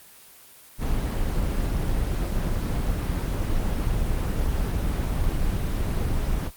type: noise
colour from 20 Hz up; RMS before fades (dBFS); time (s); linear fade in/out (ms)
brown; -24; 0.78-6.51; 50
effects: white hiss -49 dBFS RMS until 6.56 s + Opus 24 kbps